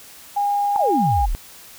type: tone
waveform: sine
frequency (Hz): 813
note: G#5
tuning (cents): -37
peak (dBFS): -17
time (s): 0.36-1.26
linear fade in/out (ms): 10
type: exponential sweep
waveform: sine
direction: down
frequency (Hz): 908 to 30.23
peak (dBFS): -18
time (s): 0.76-1.35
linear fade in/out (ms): 0
effects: white hiss -43 dBFS RMS until 1.78 s